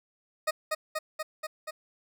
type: tone with echo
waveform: 20% pulse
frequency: 622.3 Hz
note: D#5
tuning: in tune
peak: -20 dBFS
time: 0.47-0.51 s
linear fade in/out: 10 ms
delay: 240 ms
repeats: 5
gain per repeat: -2 dB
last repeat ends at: 1.71 s
effects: none